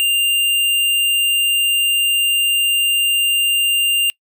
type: tone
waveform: square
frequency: 2794 Hz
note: F7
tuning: in tune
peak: -14 dBFS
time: 0-4.1 s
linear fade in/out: 0 ms
effects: noise-tail reverb RT60 0.1 s tail -25 dB re dry